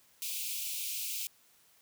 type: high-pass noise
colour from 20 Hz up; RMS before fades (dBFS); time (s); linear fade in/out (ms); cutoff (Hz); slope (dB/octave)
white; -37; 0.22-1.27; 0; 2300; 96
effects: white hiss -65 dBFS RMS until 1.81 s + high-pass 60 Hz 12 dB/octave